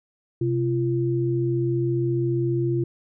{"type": "tone pair together", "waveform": "sine", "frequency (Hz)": [128.6, 343.3], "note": ["C3", "F4"], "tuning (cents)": [-30, -30], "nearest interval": "octave + perfect fourth", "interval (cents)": 1700, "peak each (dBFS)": -23, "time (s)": [0.41, 2.84], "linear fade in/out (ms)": 5, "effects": []}